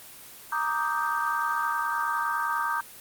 sine chord, Eb major seventh, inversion second, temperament equal, 932.3 / 1174.7 / 1244.5 / 1568 Hz, Bb5 / D6 / Eb6 / G6, 0 / 0 / 0 / 0 cents, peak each -30 dBFS, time 0.52-2.81 s, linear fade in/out 5 ms, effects white hiss -46 dBFS RMS until 3 s + Opus 24 kbps

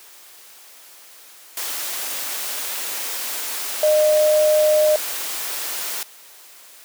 sine tone in noise, 611 Hz, D#5, 32 cents flat, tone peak -12 dBFS, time 3.83-4.96 s, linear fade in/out 2 ms, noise white, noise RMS -27 dBFS, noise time 1.57-6.03 s, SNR +12 dB, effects white hiss -45 dBFS RMS until 6.84 s + high-pass 400 Hz 12 dB/octave

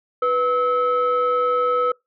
sine tone pair together, 493.9 / 1295.2 Hz, B4 / E6, 0 / -31 cents, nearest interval octave + perfect fourth, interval 1669 cents, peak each -18 dBFS, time 0.22-1.92 s, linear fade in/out 5 ms, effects noise-tail reverb RT60 0.2 s tail -26 dB re dry + tanh soft clip ceiling -12 dBFS

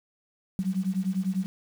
sine beating tone pair, 183.7 / 193.7 Hz, F#3 / G3, -12 / -20 cents, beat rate 10 Hz, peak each -28 dBFS, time 0.59-1.46 s, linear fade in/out 0 ms, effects 8-bit

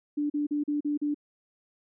sine tone bursts, 293.7 Hz, D4, in tune, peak -25 dBFS, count 6, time 0.17-1.145 s, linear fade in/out 10 ms, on 130 ms, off 39 ms, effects none

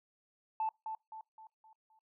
sine tone with echo, 879 Hz, A5, 2 cents flat, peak -30 dBFS, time 0.6-0.69 s, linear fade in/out 2 ms, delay 260 ms, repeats 5, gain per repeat -7 dB, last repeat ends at 1.99 s, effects noise-tail reverb RT60 0.2 s tail -25 dB re dry + tanh soft clip ceiling -27 dBFS

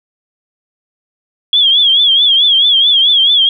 sine tone with vibrato, 3322 Hz, G#7, in tune, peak -6 dBFS, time 1.53-3.49 s, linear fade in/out 2 ms, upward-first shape triangle, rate 4.6 Hz, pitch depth 120 cents each way, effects none

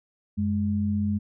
sine tone pair together, 92.5 / 207.7 Hz, F#2 / G#3, 0 / 0 cents, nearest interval octave + major second, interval 1400 cents, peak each -27 / -24 dBFS, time 0.37-1.19 s, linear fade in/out 20 ms, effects none

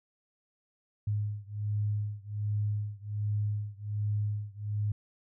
sine beating tone pair, 103.83 / 105.13 Hz, G#2 / G#2, 0 / +22 cents, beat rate 1.3 Hz, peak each -32 / -33 dBFS, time 1.07-4.92 s, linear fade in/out 5 ms, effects none

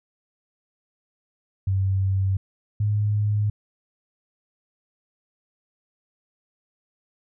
sine tone pair in turn, 96.2 / 104.59 Hz, G2 / G#2, -32 / +13 cents, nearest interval minor second, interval 145 cents, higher second, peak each -19 dBFS, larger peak neither, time 1.67-2.37 / 2.8-3.5 s, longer neither, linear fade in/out 5 ms, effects none

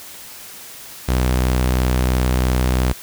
sawtooth tone, 63 Hz, B1, 35 cents sharp, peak -11 dBFS, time 1.08-2.93 s, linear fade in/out 10 ms, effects white hiss -37 dBFS RMS until 3.02 s

